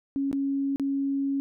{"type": "tone with dropouts", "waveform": "sine", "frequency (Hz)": 276, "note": "C#4", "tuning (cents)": -7, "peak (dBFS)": -24, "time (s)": [0.16, 1.4], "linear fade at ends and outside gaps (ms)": 0, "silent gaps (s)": [[0.314, 0.329], [0.76, 0.797]], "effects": []}